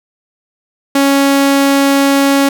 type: tone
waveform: sawtooth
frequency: 277.2 Hz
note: C#4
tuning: in tune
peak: -4 dBFS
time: 0.95-2.49 s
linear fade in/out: 5 ms
effects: none